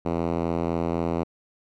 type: tone with band-pass filter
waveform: 5% pulse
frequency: 83.9 Hz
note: E2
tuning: 31 cents sharp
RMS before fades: -26 dBFS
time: 0.05-1.24 s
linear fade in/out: 10 ms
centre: 240 Hz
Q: 0.56
effects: none